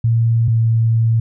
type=tone pair in turn; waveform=sine; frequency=115.1 / 113.78 Hz; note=A#2 / A#2; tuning=-22 / -42 cents; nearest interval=unison; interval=20 cents; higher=first; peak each=-11 dBFS; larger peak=neither; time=0.04-0.48 / 0.48-1.2 s; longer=second; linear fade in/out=5 ms; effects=none